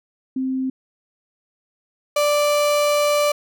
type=tone pair in turn; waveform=sine / 35% pulse; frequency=261.6 / 587.3 Hz; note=C4 / D5; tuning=0 / 0 cents; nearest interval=octave + major second; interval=1400 cents; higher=second; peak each=-20 / -14 dBFS; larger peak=second; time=0.36-0.7 / 2.16-3.32 s; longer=second; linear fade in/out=5 ms; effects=none